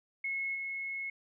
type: tone with level steps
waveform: sine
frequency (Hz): 2179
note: C#7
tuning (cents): -30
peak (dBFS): -32 / -35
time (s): 0.24-1.1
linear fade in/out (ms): 5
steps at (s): 0.54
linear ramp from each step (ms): 20
effects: none

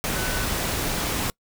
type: tone in noise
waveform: sine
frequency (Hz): 1501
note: F#6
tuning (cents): +24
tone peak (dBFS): -32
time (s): 0.16-0.44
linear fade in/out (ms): 0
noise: pink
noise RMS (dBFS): -26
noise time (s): 0.04-1.3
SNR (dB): -9
effects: noise-tail reverb RT60 0.1 s tail -26 dB re dry

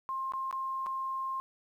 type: tone with dropouts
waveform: sine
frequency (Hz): 1061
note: C6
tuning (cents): +24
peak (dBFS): -32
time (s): 0.09-1.4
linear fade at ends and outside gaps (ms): 0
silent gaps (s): 0.321-0.336 / 0.511-0.527 / 0.862-0.867
effects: 11-bit

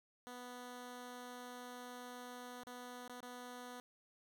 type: tone with dropouts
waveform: 10% pulse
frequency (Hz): 246.9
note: B3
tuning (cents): 0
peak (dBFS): -40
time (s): 0.27-3.8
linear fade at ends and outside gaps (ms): 0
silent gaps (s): 2.635-2.669 / 3.078-3.096 / 3.205-3.228
effects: none

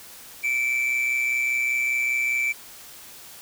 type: tone with amplitude modulation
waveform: triangle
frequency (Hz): 2326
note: D7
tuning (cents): -17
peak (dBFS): -17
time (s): 0.43-2.53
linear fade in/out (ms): 20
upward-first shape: sine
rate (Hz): 125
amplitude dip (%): 55
effects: white hiss -44 dBFS RMS until 3.41 s

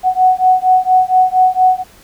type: beating tone pair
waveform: sine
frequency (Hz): 740 / 744.3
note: F#5 / F#5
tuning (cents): 0 / +10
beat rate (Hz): 4.3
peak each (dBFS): -11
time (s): 0.03-1.84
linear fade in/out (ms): 50
effects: pink hiss -44 dBFS RMS until 2.03 s

